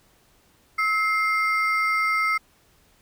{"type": "ring-modulated tone", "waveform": "triangle", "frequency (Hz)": 1700, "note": "G#6", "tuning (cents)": 40, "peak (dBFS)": -15, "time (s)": [0.78, 2.38], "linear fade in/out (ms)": 10, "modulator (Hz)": 405, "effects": ["pink hiss -60 dBFS RMS until 3.01 s"]}